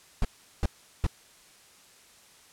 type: noise bursts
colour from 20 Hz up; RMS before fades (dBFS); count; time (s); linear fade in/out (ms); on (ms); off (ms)
brown; -23; 3; 0.22-1.067; 2; 29; 380
effects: white hiss -56 dBFS RMS until 2.52 s + low-pass 10000 Hz 12 dB/octave